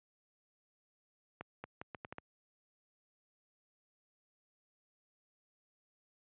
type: accelerating click train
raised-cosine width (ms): 0.5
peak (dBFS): -28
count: 7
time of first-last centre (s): 1.41-2.184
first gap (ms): 230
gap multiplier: 0.76
effects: high-pass 80 Hz 12 dB/octave + resampled to 8000 Hz